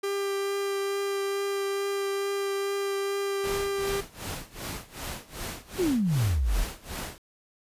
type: tone with vibrato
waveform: 45% pulse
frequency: 396.8 Hz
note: G4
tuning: 21 cents sharp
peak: -27 dBFS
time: 0.03-4.01 s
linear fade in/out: 10 ms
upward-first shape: triangle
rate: 2.3 Hz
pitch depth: 10 cents each way
type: noise with tremolo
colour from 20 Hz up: pink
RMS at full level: -34 dBFS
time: 3.44-7.18 s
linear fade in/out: 0 ms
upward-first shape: sine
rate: 2.6 Hz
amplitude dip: 90%
type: exponential sweep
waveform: sine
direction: down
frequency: 400 to 34.65 Hz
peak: -22 dBFS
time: 5.78-6.65 s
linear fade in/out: 20 ms
effects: resampled to 32000 Hz